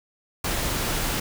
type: noise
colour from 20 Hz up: pink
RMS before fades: -26 dBFS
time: 0.44-1.2 s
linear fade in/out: 5 ms
effects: none